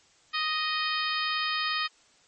harmonic tone, 622.3 Hz, D#5, in tune, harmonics 2 / 3 / 4 / 5 / 6 / 7 / 8, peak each -31 / -33 / -34 / -35 / -36 / -36 / -37 dBFS, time 0.33-1.88 s, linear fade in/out 20 ms, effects white hiss -61 dBFS RMS until 2.27 s + MP3 32 kbps

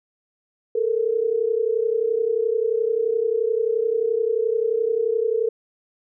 sine tone pair together, 434.8 / 466.3 Hz, A4 / A#4, -21 / +1 cents, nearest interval minor second, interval 122 cents, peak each -22 / -21 dBFS, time 0.75-5.49 s, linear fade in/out 5 ms, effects none

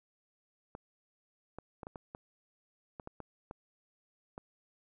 clicks, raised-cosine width 1 ms, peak -29 dBFS, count 11, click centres 0.751 / 1.586 / 1.832 / 1.869 / 1.958 / 2.149 / 2.998 / 3.074 / 3.203 / 3.511 / 4.379 s, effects none

